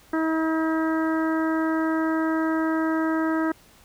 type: harmonic tone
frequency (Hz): 320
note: D#4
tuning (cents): +49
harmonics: 1 / 2 / 3 / 4 / 5 / 6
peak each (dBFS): -22 / -31 / -33 / -32 / -33 / -39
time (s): 0.13-3.52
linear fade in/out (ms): 5
effects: pink hiss -54 dBFS RMS until 3.84 s